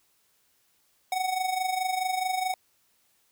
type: tone with amplitude modulation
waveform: square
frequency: 746 Hz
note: F#5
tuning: 14 cents sharp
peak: -24 dBFS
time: 1.12-2.54 s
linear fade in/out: 2 ms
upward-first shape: sine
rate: 24.7 Hz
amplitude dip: 65%
effects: white hiss -68 dBFS RMS until 3.31 s